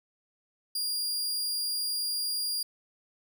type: tone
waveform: sawtooth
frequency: 4817 Hz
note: D8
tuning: 43 cents sharp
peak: -26 dBFS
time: 0.75-2.63 s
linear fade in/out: 5 ms
effects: none